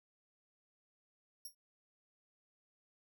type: tone with exponential decay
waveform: 10% pulse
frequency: 5588 Hz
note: F8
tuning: in tune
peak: -36 dBFS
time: 1.45-1.55 s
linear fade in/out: 5 ms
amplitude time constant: 21 ms
effects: none